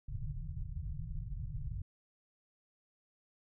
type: low-pass noise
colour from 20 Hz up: pink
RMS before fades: -40 dBFS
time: 0.08-1.82 s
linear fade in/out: 5 ms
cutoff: 160 Hz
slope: 96 dB/octave
effects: none